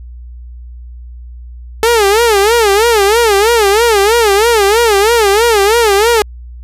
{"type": "tone with vibrato", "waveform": "sawtooth", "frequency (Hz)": 432.3, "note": "A4", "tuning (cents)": -31, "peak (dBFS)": -3, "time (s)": [1.83, 6.22], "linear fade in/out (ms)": 0, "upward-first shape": "sine", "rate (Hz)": 3.1, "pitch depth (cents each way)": 170, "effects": ["added 60 Hz sine -27 dBFS peak until 6.63 s", "resampled to 32000 Hz"]}